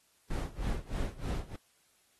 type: noise with tremolo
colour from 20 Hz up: brown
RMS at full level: -32 dBFS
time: 0.3-1.56 s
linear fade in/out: 5 ms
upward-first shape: sine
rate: 3.2 Hz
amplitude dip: 90%
effects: white hiss -69 dBFS RMS until 2.19 s + AAC 32 kbps